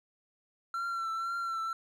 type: tone with vibrato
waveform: triangle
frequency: 1355 Hz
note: E6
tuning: 47 cents sharp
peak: -30 dBFS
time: 0.74-1.73 s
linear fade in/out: 2 ms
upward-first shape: triangle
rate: 2 Hz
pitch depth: 38 cents each way
effects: none